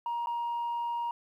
sine tone with dropouts, 944 Hz, A#5, 22 cents sharp, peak -28 dBFS, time 0.06-1.11 s, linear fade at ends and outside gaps 2 ms, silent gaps 0.26-0.27 s, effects tanh soft clip ceiling -28 dBFS + 11-bit

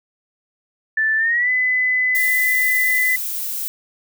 sine tone with pitch glide, 1760 to 2010 Hz, A6 to B6, 0 to +30 cents, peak -15 dBFS, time 0.97-3.16 s, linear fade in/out 5 ms, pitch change +230 cents, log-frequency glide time 1.17-1.5 s
violet noise, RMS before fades -25 dBFS, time 2.15-3.68 s, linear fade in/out 0 ms
effects none

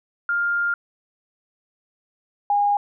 sine tone pair in turn, 1403 / 816.5 Hz, F6 / G#5, +8 / -30 cents, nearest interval major sixth, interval 938 cents, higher first, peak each -19 / -16 dBFS, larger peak second, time 0.29-0.74 / 2.5-2.77 s, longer first, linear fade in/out 2 ms, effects none

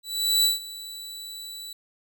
sawtooth tone with ADSR envelope, 3951 Hz, B7, in tune, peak -14 dBFS, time 0.03-1.73 s, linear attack 410 ms, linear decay 150 ms, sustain -19 dB, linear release 4 ms, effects none

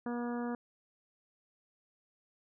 harmonic tone, 240 Hz, B3, 49 cents flat, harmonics 1 / 2 / 3 / 4 / 5 / 6 / 7, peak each -35 / -41 / -45 / -47 / -49 / -51 / -52 dBFS, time 0.06-0.55 s, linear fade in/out 2 ms, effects none

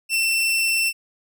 sawtooth tone, 2689 Hz, E7, 34 cents sharp, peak -15 dBFS, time 0.09-0.93 s, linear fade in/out 50 ms, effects none

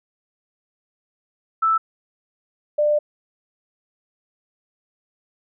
sine tone pair in turn, 1318.5 / 595.7 Hz, E6 / D5, 0 / +24 cents, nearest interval octave + major second, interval 1376 cents, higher first, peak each -15 dBFS, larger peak neither, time 1.62-1.78 / 2.78-2.99 s, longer second, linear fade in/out 10 ms, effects none

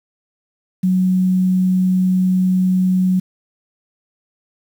sine tone with quantisation, 185 Hz, F#3, in tune, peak -12 dBFS, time 0.83-3.2 s, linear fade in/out 10 ms, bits 7, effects none

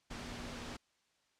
sine tone in noise, 240.8 Hz, B3, 44 cents flat, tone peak -50 dBFS, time 0.1-0.77 s, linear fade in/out 10 ms, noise pink, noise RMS -45 dBFS, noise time 0.1-0.77 s, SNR -8 dB, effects white hiss -75 dBFS RMS until 1.39 s + low-pass 6000 Hz 12 dB/octave

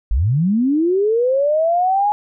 sine linear sweep, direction up, 43.65 to 842 Hz, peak -13 dBFS, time 0.11-2.12 s, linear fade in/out 0 ms, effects none

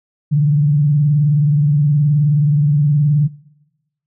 sine tone with vibrato, 146.9 Hz, D3, 1 cent sharp, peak -10 dBFS, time 0.31-3.28 s, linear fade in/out 20 ms, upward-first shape sine, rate 19 Hz, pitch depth 90 cents each way, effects noise-tail reverb RT60 1.0 s tail -23 dB re dry

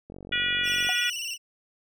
click train, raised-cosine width 2 ms, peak -29 dBFS, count 37, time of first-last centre 0.1-0.869 s, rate 46.8 Hz
harmonic tone, 484.1 Hz, B4, 35 cents flat, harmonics 3 / 4 / 5 / 6 / 7, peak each -30 / -30 / -30 / -30 / -30 dBFS, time 0.32-1.1 s, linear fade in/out 5 ms
25% pulse tone with vibrato, 2829 Hz, F7, 22 cents sharp, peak -27 dBFS, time 0.63-1.38 s, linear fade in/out 50 ms, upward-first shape square, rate 17 Hz, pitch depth 64 cents each way
sine tone with exponential decay, 740 Hz, F#5, in tune, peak -26 dBFS, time 0.89-0.97 s, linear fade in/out 0 ms, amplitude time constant 16 ms
effects none

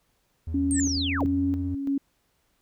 triangle tone with pitch glide, 80.7 to 86.99 Hz, E2 to F2, -36 to -6 cents, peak -27 dBFS, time 0.47-1.75 s, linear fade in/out 5 ms, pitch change +130 cents, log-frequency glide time 0.66-1.59 s
sine tone with tremolo, 277.2 Hz, C#4, in tune, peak -22 dBFS, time 0.54-1.98 s, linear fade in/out 5 ms, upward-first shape square, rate 1.5 Hz, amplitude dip 50%
sine linear sweep, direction down, 8770 to 30.35 Hz, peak -27 dBFS, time 0.71-1.26 s, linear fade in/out 0 ms
triangle tone with exponential growth, 1800 Hz, A6, 39 cents sharp, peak -25 dBFS, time 0.73-0.8 s, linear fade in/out 2 ms, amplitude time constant 15 ms
effects pink hiss -70 dBFS RMS until 2.61 s

